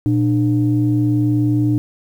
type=tone pair together; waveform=sine; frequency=118.64 / 299.8 Hz; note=A#2 / D4; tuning=+31 / +36 cents; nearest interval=octave + major third; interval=1605 cents; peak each=-15 dBFS; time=0.06-1.78 s; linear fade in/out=0 ms; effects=tanh soft clip ceiling -6 dBFS + 8-bit